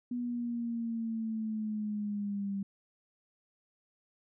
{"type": "linear sweep", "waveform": "sine", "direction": "down", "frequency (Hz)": [244.9, 196.2], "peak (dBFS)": -32, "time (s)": [0.11, 2.63], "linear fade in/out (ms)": 5, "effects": []}